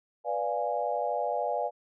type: chord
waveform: sine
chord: B diminished seventh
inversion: none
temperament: equal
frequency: 493.9 / 587.3 / 698.5 / 830.6 Hz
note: B4 / D5 / F5 / Ab5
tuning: 0 / 0 / 0 / 0 cents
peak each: -34 / -32 / -32 / -33 dBFS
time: 0.24-1.71 s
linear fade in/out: 50 ms
effects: none